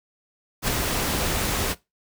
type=noise with ADSR envelope; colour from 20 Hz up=pink; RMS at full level=-21 dBFS; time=0.62-1.75 s; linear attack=61 ms; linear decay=3 ms; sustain=-4 dB; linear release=36 ms; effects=noise-tail reverb RT60 0.2 s tail -19 dB re dry